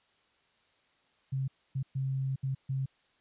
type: tone bursts at uneven times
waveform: sine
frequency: 133.8 Hz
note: C3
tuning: 39 cents sharp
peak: -29 dBFS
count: 5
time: 1.32-1.48 / 1.75-1.83 / 1.95-2.36 / 2.43-2.55 / 2.69-2.86 s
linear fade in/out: 10 ms
effects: white hiss -69 dBFS RMS until 3.2 s + resampled to 8000 Hz